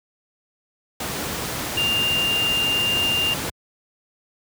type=tone in noise; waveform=sine; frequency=2798 Hz; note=F7; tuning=3 cents sharp; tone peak=-19 dBFS; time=1.77-3.34 s; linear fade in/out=5 ms; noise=pink; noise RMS=-27 dBFS; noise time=1-3.5 s; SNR=+5 dB; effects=high-pass 80 Hz 12 dB/octave